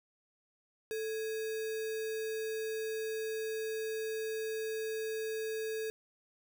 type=tone with sample-and-hold; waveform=sine; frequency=440 Hz; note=A4; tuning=in tune; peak=-34 dBFS; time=0.91-5.9 s; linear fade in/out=0 ms; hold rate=2100 Hz; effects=none